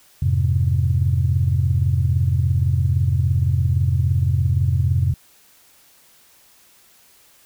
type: chord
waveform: sine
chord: F minor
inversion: none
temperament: just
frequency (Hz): 87.31 / 104.77 / 130.96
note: F2 / Ab2 / C3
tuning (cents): 0 / +16 / +2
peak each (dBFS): -18 / -21 / -19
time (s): 0.22-5.14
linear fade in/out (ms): 5
effects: tanh soft clip ceiling -6 dBFS + white hiss -53 dBFS RMS until 7.45 s